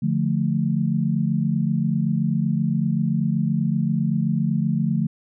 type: chord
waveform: sine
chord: D minor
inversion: none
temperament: equal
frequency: 146.83 / 174.61 / 220 Hz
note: D3 / F3 / A3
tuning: 0 / 0 / 0 cents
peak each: -23 dBFS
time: 0.02-5.07 s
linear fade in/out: 10 ms
effects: none